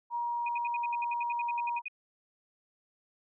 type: tone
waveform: sine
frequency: 949 Hz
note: A#5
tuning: 31 cents sharp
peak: -30 dBFS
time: 0.1-1.82 s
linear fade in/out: 50 ms
type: tone bursts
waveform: sine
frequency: 2478 Hz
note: D#7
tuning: 8 cents flat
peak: -34 dBFS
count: 16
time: 0.46-1.883 s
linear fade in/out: 5 ms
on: 28 ms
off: 65 ms
effects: none